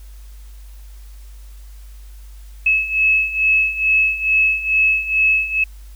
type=beating tone pair; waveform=sine; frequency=2587 / 2589.3 Hz; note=E7 / E7; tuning=-33 / -32 cents; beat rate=2.3 Hz; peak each=-19 / -15 dBFS; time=2.66-5.64 s; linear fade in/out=5 ms; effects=added 50 Hz sine -35 dBFS peak until 5.95 s + white hiss -52 dBFS RMS until 5.95 s